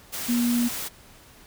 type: tone in noise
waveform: sine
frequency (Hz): 239.4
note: A#3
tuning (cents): +46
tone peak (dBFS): -20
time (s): 0.28-0.69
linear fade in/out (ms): 20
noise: white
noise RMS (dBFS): -32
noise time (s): 0.12-0.89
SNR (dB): +9
effects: pink hiss -51 dBFS RMS until 1.46 s